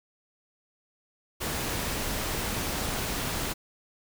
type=noise; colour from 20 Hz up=pink; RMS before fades=-31 dBFS; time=1.4-3.54 s; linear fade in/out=20 ms; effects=none